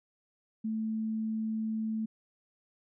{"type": "tone", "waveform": "sine", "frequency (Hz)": 220, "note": "A3", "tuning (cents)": 0, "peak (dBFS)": -30, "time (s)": [0.64, 2.06], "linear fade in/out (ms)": 10, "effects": []}